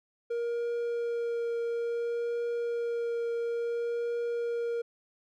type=tone with vibrato; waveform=triangle; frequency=470 Hz; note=A#4; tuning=14 cents sharp; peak=-27 dBFS; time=0.3-4.82 s; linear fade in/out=10 ms; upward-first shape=triangle; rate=0.58 Hz; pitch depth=11 cents each way; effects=none